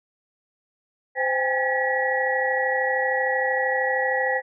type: tone cluster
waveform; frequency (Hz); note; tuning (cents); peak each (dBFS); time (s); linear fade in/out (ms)
sine; 517 / 793 / 826 / 1710 / 1929; C5 / G5 / G#5 / A6 / B6; -21 / +20 / -10 / -50 / -41; -25 / -28 / -31 / -32 / -24; 1.15-4.42; 50
effects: none